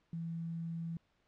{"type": "tone with quantisation", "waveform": "sine", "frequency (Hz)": 166.2, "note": "E3", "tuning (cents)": 15, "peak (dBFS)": -37, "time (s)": [0.13, 0.97], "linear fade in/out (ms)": 2, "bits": 11, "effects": ["pink hiss -75 dBFS RMS until 1.27 s", "low-pass 4000 Hz 12 dB/octave"]}